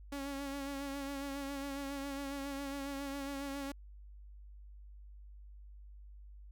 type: tone with vibrato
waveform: sawtooth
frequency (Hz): 278.1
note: C#4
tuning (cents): +6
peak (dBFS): -35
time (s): 0.12-3.72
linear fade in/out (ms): 5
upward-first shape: sine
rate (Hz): 7.3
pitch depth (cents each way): 34
effects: added 50 Hz sine -50 dBFS peak until 6.51 s